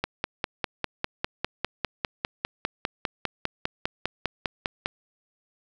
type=click train; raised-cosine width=0.3 ms; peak=-9 dBFS; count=25; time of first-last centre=0.04-4.859 s; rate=4.98 Hz; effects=none